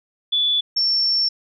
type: tone pair in turn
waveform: sine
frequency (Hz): 3455 / 5432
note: A7 / F8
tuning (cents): -32 / -49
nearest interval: minor sixth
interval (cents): 783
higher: second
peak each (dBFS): -16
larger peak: neither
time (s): 0.32-0.61 / 0.76-1.29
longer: second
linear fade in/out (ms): 10
effects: none